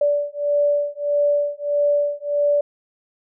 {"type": "beating tone pair", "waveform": "sine", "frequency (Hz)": [580, 581.6], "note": ["D5", "D5"], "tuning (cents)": [-22, -17], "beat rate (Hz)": 1.6, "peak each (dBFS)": -20, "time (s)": [0.01, 2.61], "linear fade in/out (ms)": 5, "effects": []}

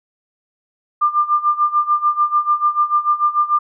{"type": "tone with tremolo", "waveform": "sine", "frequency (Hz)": 1196, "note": "D6", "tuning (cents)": 31, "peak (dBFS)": -10, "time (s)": [1.01, 3.59], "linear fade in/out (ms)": 10, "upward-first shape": "sine", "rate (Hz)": 6.8, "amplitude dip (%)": 85, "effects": []}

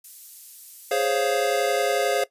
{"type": "high-pass noise", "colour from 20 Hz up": "pink", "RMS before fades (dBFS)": -43, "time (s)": [0.04, 1.07], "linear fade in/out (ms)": 5, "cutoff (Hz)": 10000, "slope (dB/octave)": 12}
{"type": "chord", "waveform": "square", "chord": "Db major seventh", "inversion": "second", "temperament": "equal", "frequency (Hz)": [415.3, 523.3, 554.4, 698.5], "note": ["Ab4", "C5", "Db5", "F5"], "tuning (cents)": [0, 0, 0, 0], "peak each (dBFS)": -27, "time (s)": [0.91, 2.24], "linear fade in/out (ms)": 5}
{"effects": ["noise-tail reverb RT60 0.1 s tail -17 dB re dry", "resampled to 32000 Hz"]}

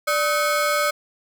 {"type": "ring-modulated tone", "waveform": "30% pulse", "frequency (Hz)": 930, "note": "A#5", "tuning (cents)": -4, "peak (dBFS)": -13, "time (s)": [0.07, 0.91], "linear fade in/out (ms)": 10, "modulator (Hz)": 341, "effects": []}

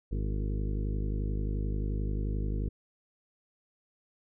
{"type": "harmonic tone with a mistuned harmonic", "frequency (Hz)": 51.4, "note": "G#1", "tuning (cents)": -17, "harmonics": [1, 2, 3, 4, 5, 6, 7, 8, 9], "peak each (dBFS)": [-30, -36, -40, -42, -44, -46, -47, -48, -49], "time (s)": [0.11, 2.69], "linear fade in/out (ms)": 10, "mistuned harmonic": 6, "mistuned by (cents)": 44, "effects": []}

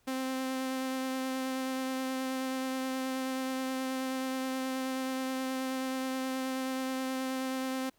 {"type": "tone with vibrato", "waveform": "sawtooth", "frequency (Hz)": 261.6, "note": "C4", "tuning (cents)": 0, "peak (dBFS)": -28, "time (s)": [0.07, 7.9], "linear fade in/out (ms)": 10, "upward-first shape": "triangle", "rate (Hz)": 9.4, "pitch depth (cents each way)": 14, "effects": ["pink hiss -70 dBFS RMS until 7.98 s"]}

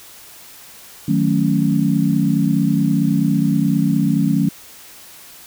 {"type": "chord", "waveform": "sine", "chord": "D# half-diminished seventh", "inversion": "none", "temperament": "equal", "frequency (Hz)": [155.56, 185, 220, 277.2], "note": ["D#3", "F#3", "A3", "C#4"], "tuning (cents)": [0, 0, 0, 0], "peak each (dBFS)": -19, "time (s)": [1.08, 4.49], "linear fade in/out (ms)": 5, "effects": ["white hiss -41 dBFS RMS until 5.46 s"]}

